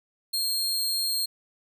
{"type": "tone", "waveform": "sawtooth", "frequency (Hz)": 4229, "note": "C8", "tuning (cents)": 18, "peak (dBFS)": -22, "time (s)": [0.33, 1.26], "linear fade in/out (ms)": 10, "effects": []}